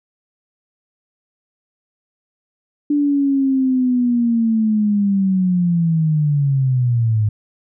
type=linear sweep; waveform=sine; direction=down; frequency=293.7 to 104.4 Hz; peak=-13 dBFS; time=2.9-7.29 s; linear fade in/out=5 ms; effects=none